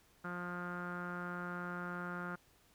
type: tone with low-pass filter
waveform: sawtooth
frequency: 176.7 Hz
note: F3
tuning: 21 cents sharp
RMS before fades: -42 dBFS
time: 0.24-2.36 s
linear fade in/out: 10 ms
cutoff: 1400 Hz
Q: 7.6
effects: pink hiss -68 dBFS RMS until 2.74 s